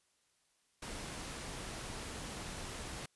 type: noise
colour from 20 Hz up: pink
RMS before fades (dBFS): -44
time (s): 0.82-3.06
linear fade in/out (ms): 5
effects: white hiss -75 dBFS RMS until 3.15 s + resampled to 24000 Hz